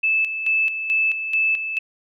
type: tone with tremolo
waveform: sine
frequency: 2623 Hz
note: E7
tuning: 9 cents flat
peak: -16 dBFS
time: 0.03-1.79 s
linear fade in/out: 10 ms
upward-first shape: square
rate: 2.3 Hz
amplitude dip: 60%
effects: none